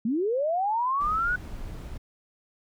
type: linear sweep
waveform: sine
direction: up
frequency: 207 to 1495 Hz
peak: -23 dBFS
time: 0.05-1.36 s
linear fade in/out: 5 ms
type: noise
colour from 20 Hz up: brown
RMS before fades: -37 dBFS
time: 1-1.98 s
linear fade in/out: 10 ms
effects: none